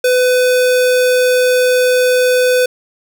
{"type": "tone", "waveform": "square", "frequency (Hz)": 502, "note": "B4", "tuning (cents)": 28, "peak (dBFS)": -10, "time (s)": [0.04, 2.66], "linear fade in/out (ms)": 5, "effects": []}